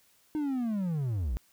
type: linear sweep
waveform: triangle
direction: down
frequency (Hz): 311.1 to 48.28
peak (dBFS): -26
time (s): 0.35-1.37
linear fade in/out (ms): 0
effects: white hiss -65 dBFS RMS until 1.52 s